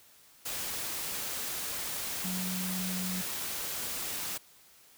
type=tone in noise; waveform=sine; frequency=184.6 Hz; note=F#3; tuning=4 cents flat; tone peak=-34 dBFS; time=2.24-3.22 s; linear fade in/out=10 ms; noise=white; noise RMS=-36 dBFS; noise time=0.45-4.38 s; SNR=-1 dB; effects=white hiss -59 dBFS RMS until 4.97 s